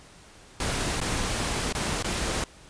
pink noise with dropouts, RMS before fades -28 dBFS, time 0.6-2.44 s, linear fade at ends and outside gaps 2 ms, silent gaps 1.003-1.013 / 1.726-1.749 / 2.026-2.044 s, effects pink hiss -51 dBFS RMS until 2.69 s + resampled to 22050 Hz

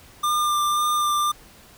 square tone with vibrato, 1196 Hz, D6, 31 cents sharp, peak -20 dBFS, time 0.23-1.32 s, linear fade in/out 10 ms, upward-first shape sine, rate 1.9 Hz, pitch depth 14 cents each way, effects pink hiss -49 dBFS RMS until 1.77 s

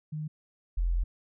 sine tone pair in turn, 153.3 / 43.02 Hz, D#3 / F1, -25 / -25 cents, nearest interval octave + minor seventh, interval 2200 cents, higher first, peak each -32 / -24 dBFS, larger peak second, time 0.12-0.28 / 0.77-1.04 s, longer second, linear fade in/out 10 ms, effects none

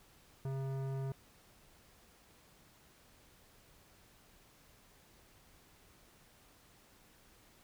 sine tone with tanh clipping, 134.7 Hz, C#3, 49 cents flat, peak -38 dBFS, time 0.45-1.12 s, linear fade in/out 2 ms, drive 16 dB, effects pink hiss -64 dBFS RMS until 7.63 s

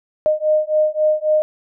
sine beating tone pair, 613 / 616.7 Hz, D#5 / D#5, -26 / -16 cents, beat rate 3.7 Hz, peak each -17 dBFS, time 0.26-1.42 s, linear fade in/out 0 ms, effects none

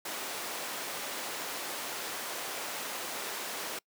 pink high-pass noise, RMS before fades -38 dBFS, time 0.05-3.79 s, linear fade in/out 5 ms, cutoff 440 Hz, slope 12 dB/octave, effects noise-tail reverb RT60 0.1 s tail -25 dB re dry

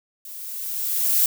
violet noise with level ramp, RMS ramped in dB -38 to -17 dBFS, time 0.25-1.26 s, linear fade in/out 2 ms, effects none

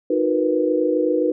sine chord, B major seventh, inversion first, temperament equal with one note detuned, 311.1 / 362.8 / 466.2 / 493.9 Hz, D#4 / F#4 / A#4 / B4, 0 / -34 / 0 / 0 cents, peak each -21 / -23 / -26 / -20 dBFS, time 0.1-1.32 s, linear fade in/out 5 ms, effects none

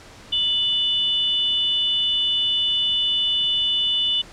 sine tone pair together, 2960 / 3520 Hz, F#7 / A7, 0 / 0 cents, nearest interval minor third, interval 300 cents, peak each -20 / -22 dBFS, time 0.32-4.22 s, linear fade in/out 10 ms, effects pink hiss -44 dBFS RMS until 4.32 s + low-pass 7000 Hz 12 dB/octave

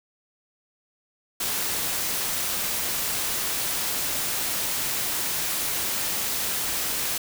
white noise, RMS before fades -27 dBFS, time 1.4-7.18 s, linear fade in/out 5 ms, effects none

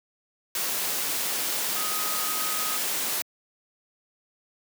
sine tone in noise, 1256 Hz, D#6, 16 cents sharp, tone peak -34 dBFS, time 1.76-2.77 s, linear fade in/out 2 ms, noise white, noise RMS -28 dBFS, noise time 0.55-3.22 s, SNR -9 dB, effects high-pass 200 Hz 12 dB/octave

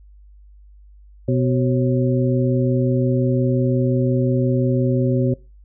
harmonic tone with a mistuned harmonic, 125.7 Hz, B2, 31 cents sharp, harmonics 1 / 2 / 3 / 4, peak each -18 / -21 / -23 / -24 dBFS, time 1.28-5.34 s, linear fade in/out 5 ms, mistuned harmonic 4, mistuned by +130 cents, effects noise-tail reverb RT60 0.3 s tail -22 dB re dry + added 50 Hz sine -43 dBFS peak until 5.64 s

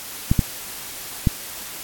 clicks, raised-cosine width 5 ms, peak -3 dBFS, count 3, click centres 0.315 / 0.392 / 1.272 s, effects white hiss -34 dBFS RMS until 1.83 s + AAC 64 kbps

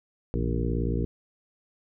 harmonic tone with a mistuned harmonic, 58.4 Hz, A#1, 4 cents sharp, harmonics 1 / 2 / 3 / 4 / 5 / 6 / 7 / 8, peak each -28 / -31 / -33 / -34 / -35 / -36 / -36 / -37 dBFS, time 0.34-1.05 s, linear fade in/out 0 ms, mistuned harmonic 3, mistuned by -100 cents, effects none

